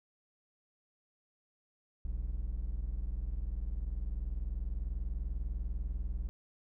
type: tone pair together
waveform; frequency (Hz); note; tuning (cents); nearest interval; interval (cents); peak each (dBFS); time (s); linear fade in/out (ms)
triangle; 41.39 / 61.6; E1 / B1; +8 / -4; perfect fifth; 688; -34 / -35; 2.05-6.29; 0
effects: none